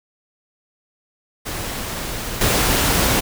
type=noise with level steps; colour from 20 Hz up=pink; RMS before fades=-27 / -17 dBFS; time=1.45-3.21 s; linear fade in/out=20 ms; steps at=2.41 s; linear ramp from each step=2 ms; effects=none